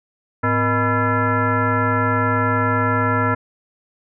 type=tone with frequency modulation; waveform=sine; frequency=622.3 Hz; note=D#5; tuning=in tune; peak=-15 dBFS; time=0.43-3.35 s; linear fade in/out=10 ms; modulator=365 Hz; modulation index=2.9; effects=none